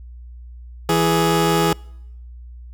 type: tone pair together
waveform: 20% pulse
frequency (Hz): 165.6 / 416.9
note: E3 / G#4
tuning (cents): +8 / +7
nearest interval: octave + major third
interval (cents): 1599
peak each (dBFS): -13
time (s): 0.89-1.73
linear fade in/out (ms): 2
effects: noise-tail reverb RT60 0.8 s tail -26 dB re dry + added 60 Hz sine -35 dBFS peak until 2.73 s